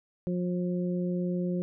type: harmonic tone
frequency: 178.4 Hz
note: F3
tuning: 37 cents sharp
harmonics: 1 / 2 / 3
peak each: -28 / -34 / -38 dBFS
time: 0.27-1.62 s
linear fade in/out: 0 ms
effects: none